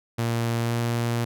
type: tone with pitch glide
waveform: sawtooth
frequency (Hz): 116.54 to 117.89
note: A#2 to A#2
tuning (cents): 0 to +20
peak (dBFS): -19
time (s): 0.18-1.25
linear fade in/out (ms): 10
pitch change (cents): +20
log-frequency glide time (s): 0.62-0.74
effects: none